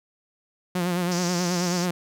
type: tone with vibrato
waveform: sawtooth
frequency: 177 Hz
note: F3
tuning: 23 cents sharp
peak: -19 dBFS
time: 0.75-1.91 s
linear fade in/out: 5 ms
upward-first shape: sine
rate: 9.3 Hz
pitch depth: 55 cents each way
type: band-pass noise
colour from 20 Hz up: white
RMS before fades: -34 dBFS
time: 1.11-1.86 s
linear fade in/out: 10 ms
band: 4600 to 6600 Hz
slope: 48 dB/octave
effects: none